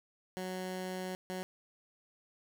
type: tone bursts at uneven times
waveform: 15% pulse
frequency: 185 Hz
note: F#3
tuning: in tune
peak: -31 dBFS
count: 2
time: 0.37-1.15 / 1.3-1.43 s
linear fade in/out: 0 ms
effects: 12-bit